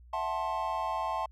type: chord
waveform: triangle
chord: F# half-diminished seventh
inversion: third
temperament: equal with one note detuned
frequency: 659.3 / 740 / 880 / 1056.8 Hz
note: E5 / F#5 / A5 / C6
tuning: 0 / 0 / 0 / +17 cents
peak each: -35 / -36 / -32 / -33 dBFS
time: 0.13-1.26 s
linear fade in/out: 5 ms
effects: added 60 Hz sine -51 dBFS peak until 1.31 s